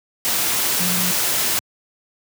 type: tone in noise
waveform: sine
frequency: 180 Hz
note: F#3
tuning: 47 cents flat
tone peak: -24 dBFS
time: 0.8-1.11 s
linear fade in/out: 0 ms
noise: white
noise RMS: -20 dBFS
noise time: 0.25-1.59 s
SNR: -7 dB
effects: high-pass 100 Hz 12 dB/octave